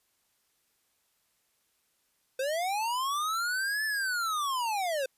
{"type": "linear two-way sweep", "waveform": "square", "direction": "up then down", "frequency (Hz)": [509, 1760, 509], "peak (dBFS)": -29, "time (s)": [2.39, 5.06], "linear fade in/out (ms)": 5, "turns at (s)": 3.85, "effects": ["white hiss -73 dBFS RMS until 5.17 s", "resampled to 32000 Hz"]}